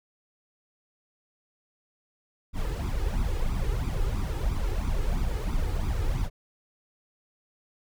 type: noise with flanger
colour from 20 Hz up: brown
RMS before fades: -27 dBFS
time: 2.53-6.3 s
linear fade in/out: 50 ms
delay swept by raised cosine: 0.82 to 2.42 ms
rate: 3 Hz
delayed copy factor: +0.75
effects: none